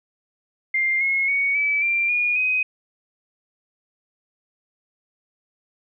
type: tone with pitch steps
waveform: sine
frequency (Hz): 2105 / 2168 / 2233 / 2300 / 2368 / 2439 / 2512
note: C7 / C#7 / C#7 / D7 / D7 / D#7 / D#7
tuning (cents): +10 / -39 / +12 / -37 / +14 / -35 / +16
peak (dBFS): -18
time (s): 0.74-2.63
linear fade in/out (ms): 5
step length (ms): 270
effects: none